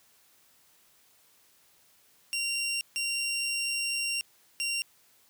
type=tone bursts at uneven times; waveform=20% pulse; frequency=2764 Hz; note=F7; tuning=19 cents flat; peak=-24 dBFS; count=3; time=2.33-2.81 / 2.96-4.21 / 4.6-4.82 s; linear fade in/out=0 ms; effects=white hiss -63 dBFS RMS until 5.29 s + high-pass 60 Hz 12 dB/octave